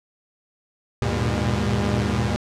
sawtooth tone cluster, 76.5 / 101.5 / 116.8 / 121 / 202.4 Hz, D#2 / G#2 / A#2 / B2 / G#3, -29 / -39 / +4 / -35 / -44 cents, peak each -23 dBFS, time 1.02-2.36 s, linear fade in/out 0 ms, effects low-pass 7000 Hz 12 dB/octave

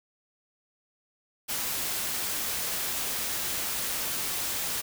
white noise, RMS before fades -31 dBFS, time 1.48-4.82 s, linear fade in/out 20 ms, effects none

